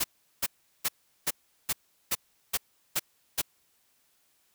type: noise bursts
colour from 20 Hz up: white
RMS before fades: -27 dBFS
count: 9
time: 0-3.418 s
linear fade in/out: 10 ms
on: 42 ms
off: 380 ms
effects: white hiss -69 dBFS RMS until 4.54 s